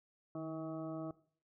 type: harmonic tone with a mistuned harmonic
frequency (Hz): 160.1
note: D#3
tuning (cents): +50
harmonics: 1 / 2 / 3 / 4 / 5 / 7 / 8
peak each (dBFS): -46 / -42 / -56 / -46 / -57 / -55 / -56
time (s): 0.35-1.11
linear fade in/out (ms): 2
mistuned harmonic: 1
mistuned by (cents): -52
effects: noise-tail reverb RT60 0.5 s tail -18 dB re dry